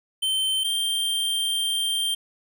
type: tone pair in turn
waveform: square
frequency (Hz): 3097 / 3166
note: G7 / G7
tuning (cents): -22 / +17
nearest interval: unison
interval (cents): 39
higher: second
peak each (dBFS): -22 / -23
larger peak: first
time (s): 0.22-0.64 / 0.64-2.15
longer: second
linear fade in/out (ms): 10
effects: none

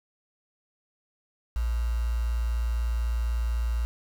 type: tone with quantisation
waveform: sine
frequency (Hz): 58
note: A#1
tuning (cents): -8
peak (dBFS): -24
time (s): 1.56-3.85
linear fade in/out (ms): 0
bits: 7
effects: none

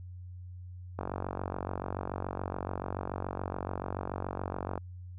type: click train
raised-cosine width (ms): 1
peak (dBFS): -20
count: 179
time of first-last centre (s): 0.99-4.777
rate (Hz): 47
effects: added 90 Hz sine -42 dBFS peak until 5.18 s

